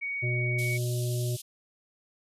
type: tone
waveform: sine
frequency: 2241 Hz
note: C#7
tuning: 18 cents sharp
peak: -30 dBFS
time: 0.01-0.78 s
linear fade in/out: 20 ms
type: harmonic tone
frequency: 122 Hz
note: B2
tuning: 21 cents flat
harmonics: 1 / 3 / 5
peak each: -27 / -37 / -41 dBFS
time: 0.22-1.37 s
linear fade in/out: 20 ms
type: band-pass noise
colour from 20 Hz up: white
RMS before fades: -42 dBFS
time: 0.58-1.42 s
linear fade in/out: 10 ms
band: 2900 to 13000 Hz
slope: 48 dB/octave
effects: resampled to 32000 Hz